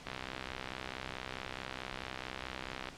click train, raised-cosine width 0.3 ms, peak -23 dBFS, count 183, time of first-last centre 0.07-2.887 s, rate 64.6 Hz, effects pink hiss -51 dBFS RMS until 2.97 s + low-pass 6000 Hz 12 dB/octave

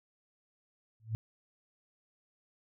sine tone with exponential growth, 111.3 Hz, A2, 20 cents sharp, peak -27 dBFS, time 1-1.15 s, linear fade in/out 0 ms, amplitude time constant 32 ms, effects none

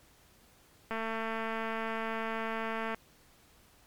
click train, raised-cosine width 0.5 ms, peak -21 dBFS, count 457, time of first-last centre 0.91-2.946 s, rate 224 Hz, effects pink hiss -62 dBFS RMS until 3.86 s + MP3 96 kbps

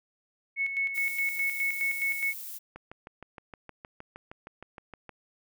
sine tone with tremolo, 2202 Hz, C#7, 12 cents flat, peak -25 dBFS, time 0.56-2.34 s, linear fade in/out 50 ms, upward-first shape square, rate 4.8 Hz, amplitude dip 55%
violet noise, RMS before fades -40 dBFS, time 0.94-2.59 s, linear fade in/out 20 ms
click train, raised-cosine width 0.5 ms, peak -28 dBFS, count 16, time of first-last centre 2.76-5.093 s, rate 6.43 Hz
effects none

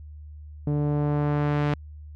sawtooth tone with low-pass filter sweep, 146.83 Hz, D3, in tune, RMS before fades -24 dBFS, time 0.67-1.74 s, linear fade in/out 2 ms, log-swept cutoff 420 to 2800 Hz, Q 0.77, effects added 75 Hz sine -39 dBFS peak until 2.15 s

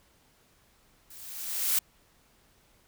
blue noise with level ramp, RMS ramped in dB -49 to -24 dBFS, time 1.1-1.79 s, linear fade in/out 5 ms, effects pink hiss -64 dBFS RMS until 2.87 s

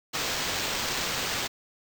white noise with sample-and-hold, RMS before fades -30 dBFS, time 0.13-1.48 s, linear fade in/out 20 ms, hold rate 11025 Hz, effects none

